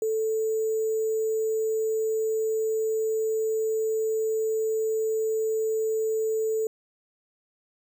sine tone with sample-and-hold, 440 Hz, A4, in tune, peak -23 dBFS, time 0.02-6.67 s, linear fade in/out 2 ms, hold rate 7350 Hz, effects none

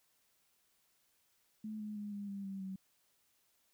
sine tone with pitch steps, 215.7 / 211.3 / 206.9 / 202.7 / 198.48 / 194.4 / 190.4 Hz, A3 / G#3 / G#3 / G#3 / G3 / G3 / F#3, -34 / +30 / -6 / -42 / +22 / -14 / +50 cents, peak -40 dBFS, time 1.64-2.76 s, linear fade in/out 5 ms, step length 160 ms, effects white hiss -75 dBFS RMS until 3.73 s

